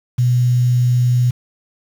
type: tone with quantisation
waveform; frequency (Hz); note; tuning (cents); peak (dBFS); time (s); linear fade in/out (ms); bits
sine; 123.47; B2; 0; -11; 0.18-1.31; 10; 6
effects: none